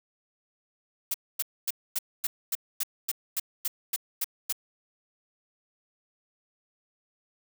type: noise bursts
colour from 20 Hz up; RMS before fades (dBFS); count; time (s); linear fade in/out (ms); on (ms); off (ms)
blue; -28; 13; 1.11-4.526; 5; 32; 250
effects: none